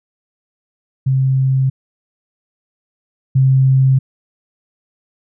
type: tone pair in turn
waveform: sine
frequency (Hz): 132.7 / 132.7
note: C3 / C3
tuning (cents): +25 / +25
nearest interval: unison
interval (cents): 0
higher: neither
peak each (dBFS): -11 / -8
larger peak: second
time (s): 1.06-1.7 / 3.35-3.99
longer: neither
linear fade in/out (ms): 10
effects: none